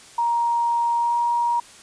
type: tone with pitch glide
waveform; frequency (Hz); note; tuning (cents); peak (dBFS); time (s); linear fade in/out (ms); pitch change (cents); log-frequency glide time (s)
sine; 940 to 947.6; A#5 to A#5; +14 to +28; -18; 0.18-1.6; 5; +14; 0.98-1.17
effects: white hiss -46 dBFS RMS until 1.82 s + resampled to 22050 Hz